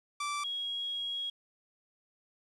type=tone pair in turn; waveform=sawtooth / sine; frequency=1167 / 3301 Hz; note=D6 / G#7; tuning=-11 / -11 cents; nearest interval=octave + tritone; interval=1800 cents; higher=second; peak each=-29 / -33 dBFS; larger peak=first; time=0.2-0.44 / 0.44-1.3 s; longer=second; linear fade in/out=5 ms; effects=resampled to 24000 Hz + 10-bit